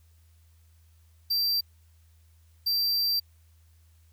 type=tone bursts at uneven times; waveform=square; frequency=4700 Hz; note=D8; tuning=1 cent sharp; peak=-24 dBFS; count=2; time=1.3-1.61 / 2.66-3.2 s; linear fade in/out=10 ms; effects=added 81 Hz sine -56 dBFS peak until 4.12 s + white hiss -69 dBFS RMS until 4.12 s